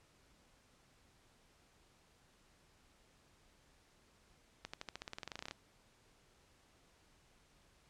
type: accelerating click train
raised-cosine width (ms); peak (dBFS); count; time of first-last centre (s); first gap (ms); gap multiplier
0.2; -26; 18; 4.65-5.511; 85; 0.93
effects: pink hiss -69 dBFS RMS until 7.89 s + low-pass 9000 Hz 12 dB/octave